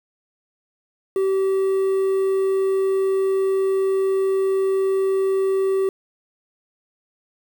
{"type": "tone with quantisation", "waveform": "triangle", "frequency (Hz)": 385.3, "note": "G4", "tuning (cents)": -30, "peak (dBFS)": -15, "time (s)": [1.16, 5.89], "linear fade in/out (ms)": 2, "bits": 7, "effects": []}